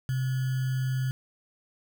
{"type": "tone with sample-and-hold", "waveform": "sine", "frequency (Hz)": 130, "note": "C3", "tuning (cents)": -11, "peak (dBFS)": -25, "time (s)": [0.09, 1.11], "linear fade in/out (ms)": 0, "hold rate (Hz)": 1575, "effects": []}